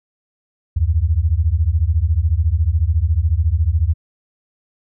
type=beating tone pair; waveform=sine; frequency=74 / 88 Hz; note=D2 / F2; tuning=+14 / +14 cents; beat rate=14 Hz; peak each=-16 dBFS; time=0.76-3.94 s; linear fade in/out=10 ms; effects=none